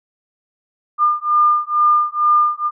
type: beating tone pair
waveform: sine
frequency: 1204 / 1206.2 Hz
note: D6 / D6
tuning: +43 / +46 cents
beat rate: 2.2 Hz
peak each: -15 dBFS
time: 0.98-2.71 s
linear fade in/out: 50 ms
effects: none